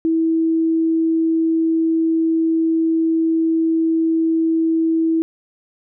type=tone; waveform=sine; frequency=325.3 Hz; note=E4; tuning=23 cents flat; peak=-14 dBFS; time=0.05-5.22 s; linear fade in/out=0 ms; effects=none